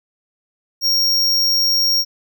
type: tone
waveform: square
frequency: 5570 Hz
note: F8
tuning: 5 cents flat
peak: -14 dBFS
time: 0.81-2.05 s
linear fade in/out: 50 ms
effects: none